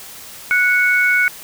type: tone pair together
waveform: sine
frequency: 1473 / 2218 Hz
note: F#6 / C#7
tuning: -8 / 0 cents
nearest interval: perfect fifth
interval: 708 cents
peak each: -14 / -15 dBFS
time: 0.51-1.28 s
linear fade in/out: 0 ms
effects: white hiss -36 dBFS RMS until 1.43 s